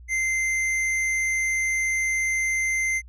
sine tone with hard clipping, 2081 Hz, C7, 10 cents flat, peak -23 dBFS, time 0.08-3.02 s, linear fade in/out 50 ms, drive 15 dB, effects added 60 Hz sine -42 dBFS peak until 3.08 s + low-pass 10000 Hz 12 dB/octave

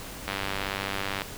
click train, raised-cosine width 0.3 ms, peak -13 dBFS, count 93, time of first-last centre 0.28-1.219 s, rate 98 Hz, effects pink hiss -40 dBFS RMS until 1.37 s

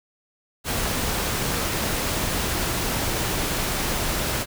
pink noise, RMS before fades -25 dBFS, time 0.64-4.46 s, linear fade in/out 50 ms, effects none

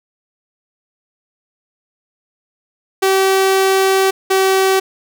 sawtooth tone pair in turn, 384.2 / 382.6 Hz, G4 / G4, -35 / -42 cents, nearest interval unison, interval 7 cents, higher first, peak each -7 dBFS, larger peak neither, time 3.02-4.11 / 4.3-4.8 s, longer first, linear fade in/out 10 ms, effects none

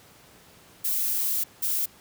violet noise bursts at uneven times, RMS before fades -26 dBFS, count 2, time 0.84-1.44 / 1.62-1.86 s, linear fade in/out 10 ms, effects pink hiss -53 dBFS RMS until 2 s + high-pass 80 Hz 12 dB/octave

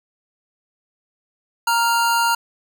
square tone pair together, 932.3 / 1396.9 Hz, A#5 / F6, 0 / 0 cents, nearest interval perfect fifth, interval 700 cents, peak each -18 / -21 dBFS, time 1.67-2.35 s, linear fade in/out 5 ms, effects none

